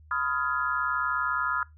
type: chord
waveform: sine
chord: F half-diminished seventh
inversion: second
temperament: just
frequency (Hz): 1005.8 / 1257.2 / 1396.9 / 1676.3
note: Cb6 / Eb6 / F6 / Ab6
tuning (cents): +31 / +18 / 0 / +16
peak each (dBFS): -33 / -29 / -29 / -35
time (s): 0.11-1.63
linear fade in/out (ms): 2
effects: noise-tail reverb RT60 0.2 s tail -22 dB re dry + added 77 Hz sine -50 dBFS peak until 1.77 s